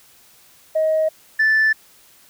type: tone pair in turn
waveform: sine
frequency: 630 / 1756.4 Hz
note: D#5 / A6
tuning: +21 / -4 cents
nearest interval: octave + tritone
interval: 1775 cents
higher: second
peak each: -14 / -11 dBFS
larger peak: second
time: 0.75-1.09 / 1.39-1.73 s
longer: neither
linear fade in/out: 10 ms
effects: tanh soft clip ceiling -11 dBFS + white hiss -51 dBFS RMS until 2.29 s